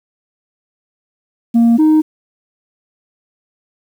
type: tone pair in turn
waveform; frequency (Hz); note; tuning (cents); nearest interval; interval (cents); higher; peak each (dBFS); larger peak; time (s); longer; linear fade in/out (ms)
sine; 232.9 / 310.7; A#3 / D#4; -1 / -2; perfect fourth; 499; second; -4; neither; 1.54-1.78 / 1.78-2.02; neither; 20
effects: tanh soft clip ceiling -6 dBFS + 7-bit